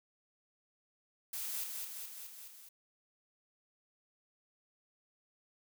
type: noise with echo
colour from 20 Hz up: blue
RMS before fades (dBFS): -40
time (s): 1.33-1.64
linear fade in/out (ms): 5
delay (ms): 210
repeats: 5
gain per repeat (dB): -3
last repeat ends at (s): 2.69
effects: none